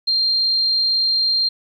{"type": "tone", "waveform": "sine", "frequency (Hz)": 4186, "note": "C8", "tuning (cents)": 0, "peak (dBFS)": -15, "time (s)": [0.07, 1.49], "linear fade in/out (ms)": 10, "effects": ["9-bit"]}